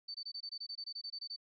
sine tone bursts, 4553 Hz, C#8, 45 cents sharp, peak -40 dBFS, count 15, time 0.08-1.363 s, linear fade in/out 10 ms, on 65 ms, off 22 ms, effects none

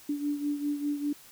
sine beating tone pair, 290 / 295 Hz, D4 / D4, -22 / +8 cents, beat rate 5 Hz, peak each -29 / -35 dBFS, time 0.09-1.13 s, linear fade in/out 5 ms, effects white hiss -53 dBFS RMS until 1.31 s

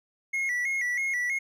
triangle tone with vibrato, 2054 Hz, C7, 33 cents flat, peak -24 dBFS, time 0.33-1.39 s, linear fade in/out 10 ms, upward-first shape square, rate 3.1 Hz, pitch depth 85 cents each way, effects none

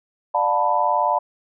sine chord, B half-diminished seventh, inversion first, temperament just, 592.7 / 711.2 / 889 / 987.8 Hz, D5 / F5 / A5 / B5, +16 / +31 / +18 / 0 cents, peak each -24 / -23 / -21 / -21 dBFS, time 0.34-1.19 s, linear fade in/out 10 ms, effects none

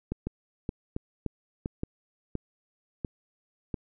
two click trains, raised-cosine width 3 ms, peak -18 / -17 dBFS, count 6 / 4, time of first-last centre 0.27-3.742 / 0.12-1.834 s, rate 1.44 / 1.75 Hz, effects none

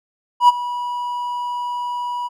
triangle tone with ADSR envelope, 974 Hz, B5, 24 cents flat, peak -3 dBFS, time 0.4-2.29 s, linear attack 85 ms, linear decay 24 ms, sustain -17 dB, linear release 28 ms, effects none

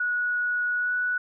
sine tone with pitch glide, 1462 to 1476.4 Hz, F#6 to F#6, -21 to -4 cents, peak -23 dBFS, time 0-1.18 s, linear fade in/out 5 ms, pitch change +17 cents, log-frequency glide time 0.78-0.93 s, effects none

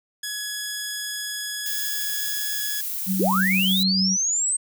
10% pulse tone, 1682 Hz, G#6, 22 cents sharp, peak -19 dBFS, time 0.23-2.81 s, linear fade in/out 5 ms
violet noise, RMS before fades -29 dBFS, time 1.66-3.83 s, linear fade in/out 0 ms
sine tone with tremolo, 190 Hz, F#3, 46 cents sharp, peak -20 dBFS, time 3.06-4.17 s, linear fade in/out 50 ms, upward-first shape sine, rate 6.5 Hz, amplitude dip 25%
sine linear sweep, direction up, 246.9 to 8372 Hz, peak -20 dBFS, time 3.19-4.57 s, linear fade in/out 10 ms
effects none

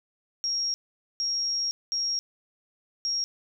sine tone bursts at uneven times, 5588 Hz, F8, in tune, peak -25 dBFS, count 4, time 0.44-0.74 / 1.2-1.71 / 1.92-2.19 / 3.05-3.24 s, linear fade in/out 0 ms, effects none

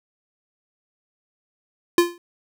square tone with exponential decay, 346.5 Hz, F4, 14 cents flat, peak -10 dBFS, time 1.98-2.18 s, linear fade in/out 2 ms, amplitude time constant 43 ms, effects none

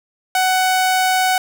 sawtooth tone, 746 Hz, F#5, 14 cents sharp, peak -10 dBFS, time 0.35-1.38 s, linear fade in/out 2 ms, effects none

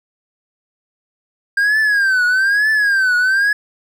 triangle tone with vibrato, 1598 Hz, G6, 33 cents sharp, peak -10 dBFS, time 1.57-3.53 s, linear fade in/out 5 ms, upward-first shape triangle, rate 1.1 Hz, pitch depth 170 cents each way, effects none

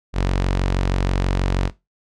sawtooth tone, 46.25 Hz, F#1, in tune, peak -13 dBFS, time 0.13-1.71 s, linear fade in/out 50 ms, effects noise-tail reverb RT60 0.2 s tail -17 dB re dry + low-pass 6000 Hz 12 dB/octave

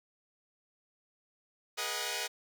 5% pulse chord, G# minor seventh, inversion none, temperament equal with one note detuned, 415.3 / 482.3 / 622.3 / 740 Hz, G#4 / B4 / D#5 / F#5, 0 / -41 / 0 / 0 cents, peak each -29 / -27 / -28 / -28 dBFS, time 1.77-2.28 s, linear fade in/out 20 ms, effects none

